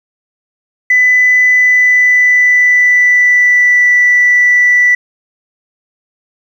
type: tone with pitch glide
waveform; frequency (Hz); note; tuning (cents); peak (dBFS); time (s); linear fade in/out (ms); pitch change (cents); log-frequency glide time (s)
sine; 1999 to 1969.2; B6 to B6; +20 to -6; -4; 0.9-4.95; 5; -26; 1.5-3.91
effects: tanh soft clip ceiling -1 dBFS + 7-bit